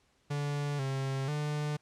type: tone with pitch steps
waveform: 45% pulse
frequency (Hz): 144.6 / 134.6 / 148.9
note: D3 / C3 / D3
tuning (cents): -27 / +49 / +24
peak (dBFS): -31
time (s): 0.3-1.77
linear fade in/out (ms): 10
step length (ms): 490
effects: pink hiss -70 dBFS RMS until 1.81 s + low-pass 8000 Hz 12 dB/octave